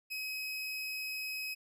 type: tone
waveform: 30% pulse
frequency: 2543 Hz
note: D#7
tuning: 37 cents sharp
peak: -34 dBFS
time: 0.1-1.55 s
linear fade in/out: 20 ms
effects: none